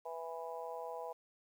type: harmonic tone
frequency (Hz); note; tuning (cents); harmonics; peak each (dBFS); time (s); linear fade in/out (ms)
164.81; E3; 0; 3 / 4 / 5 / 6; -45 / -46 / -47 / -48; 0.05-1.13; 10
effects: 11-bit